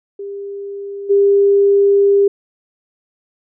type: tone with level steps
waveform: sine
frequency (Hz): 400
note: G4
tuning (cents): +35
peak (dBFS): -24 / -8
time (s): 0.19-2.28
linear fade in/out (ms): 5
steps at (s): 1.09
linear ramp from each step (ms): 20
effects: none